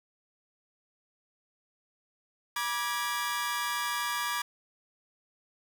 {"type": "chord", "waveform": "sawtooth", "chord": "G# diminished", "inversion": "first", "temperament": "equal with one note detuned", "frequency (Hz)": [966.3, 1174.7, 1661.2], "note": ["B5", "D6", "G#6"], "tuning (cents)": [-38, 0, 0], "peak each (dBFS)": [-31, -30, -31], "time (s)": [2.56, 4.42], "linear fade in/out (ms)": 5, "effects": ["8-bit"]}